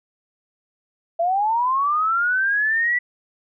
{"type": "linear sweep", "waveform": "sine", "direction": "up", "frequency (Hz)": [659.3, 1973], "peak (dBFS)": -17, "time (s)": [1.19, 2.99], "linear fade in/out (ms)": 10, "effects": []}